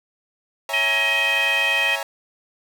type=chord; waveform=sawtooth; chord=A# half-diminished seventh; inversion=first; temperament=equal; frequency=554.4 / 659.3 / 830.6 / 932.3 Hz; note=C#5 / E5 / G#5 / A#5; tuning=0 / 0 / 0 / 0 cents; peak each=-28 dBFS; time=0.69-2.03 s; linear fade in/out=2 ms
type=harmonic tone; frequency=631 Hz; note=D#5; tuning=24 cents sharp; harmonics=3 / 4 / 5; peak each=-23 / -20 / -25 dBFS; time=0.73-1.96 s; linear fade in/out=10 ms
effects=none